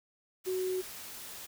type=tone in noise; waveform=sine; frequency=371.3 Hz; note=F#4; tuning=6 cents sharp; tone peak=-30 dBFS; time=0.46-0.82 s; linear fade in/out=20 ms; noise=white; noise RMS=-45 dBFS; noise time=0.44-1.47 s; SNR=+12 dB; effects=none